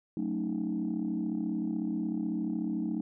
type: chord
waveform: sine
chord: D# half-diminished seventh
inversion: first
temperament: equal with one note detuned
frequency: 185 / 221.4 / 277.2 / 311.1 Hz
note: F#3 / A3 / C#4 / D#4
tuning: 0 / +11 / 0 / 0 cents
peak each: -35 / -33 / -37 / -33 dBFS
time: 0.17-3.01 s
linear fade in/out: 2 ms
effects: tanh soft clip ceiling -23 dBFS